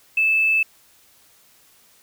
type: tone with quantisation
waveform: sine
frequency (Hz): 2625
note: E7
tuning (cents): -8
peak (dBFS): -15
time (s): 0.17-0.63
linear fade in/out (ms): 5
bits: 7
effects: white hiss -55 dBFS RMS until 2.02 s